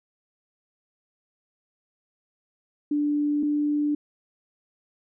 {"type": "tone pair in turn", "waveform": "sine", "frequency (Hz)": [293.7, 294.9], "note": ["D4", "D4"], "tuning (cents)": [0, 7], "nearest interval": "unison", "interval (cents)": 7, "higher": "second", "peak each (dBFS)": -21, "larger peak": "neither", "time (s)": [[2.91, 3.43], [3.43, 3.95]], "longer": "neither", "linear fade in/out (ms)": 5, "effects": []}